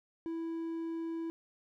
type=tone; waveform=triangle; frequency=329.5 Hz; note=E4; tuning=1 cent flat; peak=-33 dBFS; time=0.26-1.3 s; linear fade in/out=0 ms; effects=none